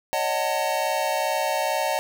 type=chord; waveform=square; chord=D# half-diminished seventh; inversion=third; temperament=just; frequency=560 / 622.3 / 746.7 / 896 Hz; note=C#5 / D#5 / F#5 / A5; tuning=+18 / 0 / +16 / +31 cents; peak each=-30 / -28 / -29 / -28 dBFS; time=0.13-1.99 s; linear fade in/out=0 ms; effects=none